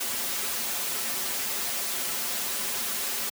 white noise with comb filter, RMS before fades -30 dBFS, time 0-3.3 s, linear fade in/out 10 ms, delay 6.4 ms, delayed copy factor -0.75, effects high-pass 150 Hz 12 dB/octave

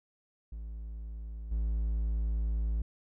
triangle tone with level steps, 55 Hz, A1, in tune, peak -36 / -26 dBFS, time 0.52-2.82 s, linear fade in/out 5 ms, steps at 1.51 s, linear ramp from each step 10 ms, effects none

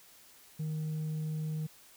triangle tone with tanh clipping, 155.56 Hz, D#3, in tune, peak -33 dBFS, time 0.59-1.67 s, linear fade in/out 10 ms, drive 7 dB, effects white hiss -58 dBFS RMS until 1.96 s

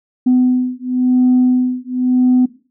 sine beating tone pair, 251.5 / 252.45 Hz, B3 / B3, +32 / +38 cents, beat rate 0.95 Hz, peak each -13 dBFS, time 0.26-2.46 s, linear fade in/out 10 ms, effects noise-tail reverb RT60 0.4 s tail -18 dB re dry + tanh soft clip ceiling -5 dBFS

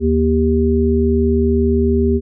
harmonic tone, 78.8 Hz, D#2, 23 cents sharp, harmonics 1 / 3 / 5, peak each -16 / -16 / -16 dBFS, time 0-2.21 s, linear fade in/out 50 ms, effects none

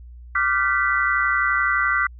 sine chord, G dominant seventh, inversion second, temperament equal with one note detuned, 1174.7 / 1396.9 / 1528.6 / 1975.5 Hz, D6 / F6 / G6 / B6, 0 / 0 / -44 / 0 cents, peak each -23 dBFS, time 0.35-2.07 s, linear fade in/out 5 ms, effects added 60 Hz sine -38 dBFS peak until 2.19 s

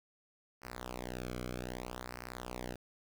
sawtooth tone with flanger, 61.74 Hz, B1, in tune, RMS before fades -43 dBFS, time 0.61-2.77 s, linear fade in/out 50 ms, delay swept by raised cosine 0.28 to 1.11 ms, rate 0.63 Hz, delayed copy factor -0.9, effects 10-bit

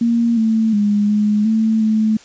sine tone with pitch steps, 233.5 / 222.2 / 206.4 / 209.7 / 221.1 / 217.7 Hz, A#3 / A3 / G#3 / G#3 / A3 / A3, +3 / +17 / -10 / +17 / +9 / -18 cents, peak -12 dBFS, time 0.01-2.17 s, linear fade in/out 5 ms, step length 360 ms, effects white hiss -44 dBFS RMS until 2.24 s + resampled to 16000 Hz

